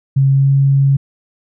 sine tone with pitch glide, 136.1 to 137.76 Hz, C#3 to C#3, -31 to -10 cents, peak -8 dBFS, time 0.16-0.97 s, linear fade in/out 10 ms, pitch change +21 cents, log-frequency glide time 0.29-0.51 s, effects none

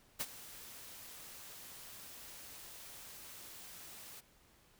white noise with ADSR envelope, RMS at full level -36 dBFS, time 0.19-4.21 s, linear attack 19 ms, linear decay 43 ms, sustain -16 dB, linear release 18 ms, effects pink hiss -67 dBFS RMS until 4.79 s

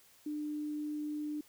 sine tone, 299.4 Hz, D4, 33 cents sharp, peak -35 dBFS, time 0.26-1.41 s, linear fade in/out 5 ms, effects white hiss -63 dBFS RMS until 1.48 s

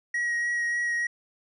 triangle tone with vibrato, 1900 Hz, A#6, 33 cents sharp, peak -23 dBFS, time 0.14-1.07 s, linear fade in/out 5 ms, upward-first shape triangle, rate 3.4 Hz, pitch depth 15 cents each way, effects resampled to 24000 Hz

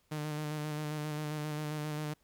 sawtooth tone with vibrato, 151.3 Hz, D#3, 48 cents flat, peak -31 dBFS, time 0.11-2.14 s, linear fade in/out 10 ms, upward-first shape square, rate 7.5 Hz, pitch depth 21 cents each way, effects pink hiss -72 dBFS RMS until 2.23 s

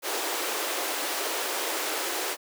pink high-pass noise, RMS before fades -30 dBFS, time 0.02-2.37 s, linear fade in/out 50 ms, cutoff 320 Hz, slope 48 dB/octave, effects none

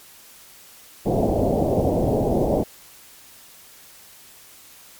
white low-pass noise, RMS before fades -20 dBFS, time 1.05-2.64 s, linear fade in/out 20 ms, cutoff 710 Hz, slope 48 dB/octave, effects white hiss -47 dBFS RMS until 4.99 s + MP3 96 kbps

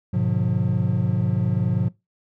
triangle chord, G# diminished seventh, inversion none, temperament just, 103.83 / 124.59 / 149.51 / 179.41 Hz, G#2 / B2 / D3 / F3, 0 / +16 / +31 / +47 cents, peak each -22 / -22 / -26 / -21 dBFS, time 0.13-1.89 s, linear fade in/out 10 ms, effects noise-tail reverb RT60 0.2 s tail -20 dB re dry

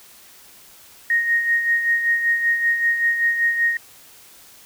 sine tone with tremolo, 1864.7 Hz, A#6, in tune, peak -14 dBFS, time 1.1-3.77 s, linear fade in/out 2 ms, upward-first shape sine, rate 5.2 Hz, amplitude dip 55%, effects white hiss -47 dBFS RMS until 4.65 s

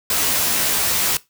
white noise with comb filter, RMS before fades -19 dBFS, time 0.1-1.17 s, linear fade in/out 2 ms, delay 14 ms, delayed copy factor +0.8, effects noise-tail reverb RT60 0.2 s tail -19 dB re dry

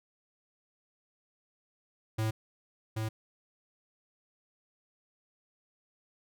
square tone with echo, 110 Hz, A2, in tune, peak -29 dBFS, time 2.18-2.31 s, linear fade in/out 10 ms, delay 780 ms, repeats 1, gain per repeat -3 dB, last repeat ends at 3.09 s, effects none

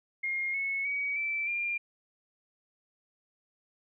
sine tone with pitch steps, 2134 / 2197 / 2261 / 2327 / 2395 Hz, C7 / C#7 / C#7 / D7 / D7, +34 / -16 / +34 / -17 / +33 cents, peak -29 dBFS, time 0.23-1.78 s, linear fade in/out 10 ms, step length 310 ms, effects none

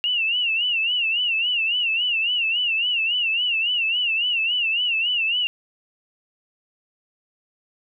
sine tone with vibrato, 2794 Hz, F7, in tune, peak -19 dBFS, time 0.04-5.47 s, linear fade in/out 0 ms, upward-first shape sine, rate 3.6 Hz, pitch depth 120 cents each way, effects none

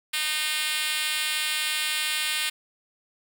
5% pulse tone with high-pass filter, 306.5 Hz, D#4, 26 cents flat, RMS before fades -27 dBFS, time 0.13-2.5 s, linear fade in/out 10 ms, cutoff 2400 Hz, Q 0.79, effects none

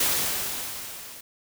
white noise with level ramp, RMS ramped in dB -22 to -43 dBFS, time 0-1.21 s, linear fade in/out 5 ms, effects none

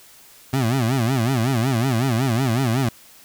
25% pulse tone with vibrato, 123.47 Hz, B2, in tune, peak -14 dBFS, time 0.53-2.89 s, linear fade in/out 5 ms, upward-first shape sine, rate 5.4 Hz, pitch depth 190 cents each way, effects white hiss -48 dBFS RMS until 3.24 s

